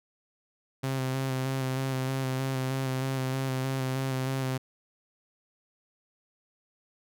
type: tone with vibrato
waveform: sawtooth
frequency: 132 Hz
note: C3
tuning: 16 cents sharp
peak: -24 dBFS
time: 0.83-4.58 s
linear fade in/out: 10 ms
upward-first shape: square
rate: 3.2 Hz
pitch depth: 20 cents each way
effects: none